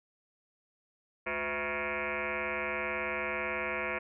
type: tone with frequency modulation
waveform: sine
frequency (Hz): 1396.9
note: F6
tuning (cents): 0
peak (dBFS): -31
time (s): 1.26-3.99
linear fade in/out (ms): 10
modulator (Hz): 148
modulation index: 7.3
effects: none